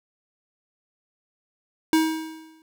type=tone with exponential decay; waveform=square; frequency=318.4 Hz; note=D#4; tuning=40 cents sharp; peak=-15 dBFS; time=1.93-2.62 s; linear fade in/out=1 ms; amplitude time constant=150 ms; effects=none